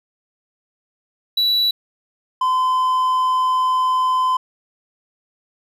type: tone pair in turn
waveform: triangle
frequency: 3936 / 1023.4 Hz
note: B7 / C6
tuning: -7 / -39 cents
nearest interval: octave + major seventh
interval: 2332 cents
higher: first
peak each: -13 dBFS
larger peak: neither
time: 1.37-1.71 / 2.41-4.37 s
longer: second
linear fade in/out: 5 ms
effects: none